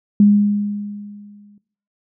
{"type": "tone with exponential decay", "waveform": "sine", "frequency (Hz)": 205.4, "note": "G#3", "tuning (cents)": -19, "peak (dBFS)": -6, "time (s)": [0.2, 1.58], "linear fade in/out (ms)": 2, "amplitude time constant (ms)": 300, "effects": ["noise-tail reverb RT60 0.5 s tail -18 dB re dry"]}